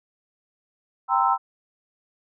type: chord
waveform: sine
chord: C dominant seventh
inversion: second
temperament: equal with one note detuned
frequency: 784 / 932.3 / 1031.5 / 1318.5 Hz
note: G5 / Bb5 / C6 / E6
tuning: 0 / 0 / -25 / 0 cents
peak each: -23 dBFS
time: 1.08-1.38 s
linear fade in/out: 50 ms
effects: none